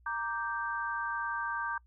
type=chord; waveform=sine; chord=G minor; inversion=first; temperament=equal; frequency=932.3 / 1174.7 / 1568 Hz; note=Bb5 / D6 / G6; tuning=0 / 0 / 0 cents; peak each=-37 / -37 / -35 dBFS; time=0.06-1.78 s; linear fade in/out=5 ms; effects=noise-tail reverb RT60 0.1 s tail -26 dB re dry + added 60 Hz sine -59 dBFS peak until 1.86 s